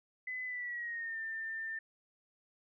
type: tone with pitch glide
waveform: sine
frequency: 2014 to 1794.3 Hz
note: B6 to A6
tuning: +33 to +33 cents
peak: -37 dBFS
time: 0.27-1.79 s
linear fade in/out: 5 ms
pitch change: -200 cents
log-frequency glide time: 0.45-1.2 s
effects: none